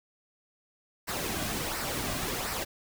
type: noise with flanger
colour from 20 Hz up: pink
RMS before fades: -33 dBFS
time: 1.07-2.65 s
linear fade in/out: 20 ms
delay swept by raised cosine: 0.29 to 2.29 ms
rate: 1.4 Hz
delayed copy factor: -0.5
effects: none